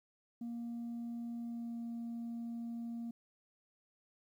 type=tone with pitch glide; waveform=sine; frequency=235.1 to 233.3 Hz; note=A#3 to A#3; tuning=+15 to +2 cents; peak=-37 dBFS; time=0.41-3.11 s; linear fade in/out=5 ms; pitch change=-13 cents; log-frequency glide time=1.35-1.79 s; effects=tanh soft clip ceiling -38 dBFS + 12-bit